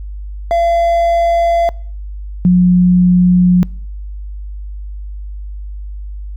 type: tone pair in turn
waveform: triangle / sine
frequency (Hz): 681 / 179.75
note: F5 / F#3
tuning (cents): -44 / -50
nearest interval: octave + major seventh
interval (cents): 2306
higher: first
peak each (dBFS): -8 / -5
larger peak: second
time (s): 0.51-1.69 / 2.45-3.63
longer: neither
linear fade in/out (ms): 0
effects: noise-tail reverb RT60 0.6 s tail -26 dB re dry + added 50 Hz sine -23 dBFS peak until 6.36 s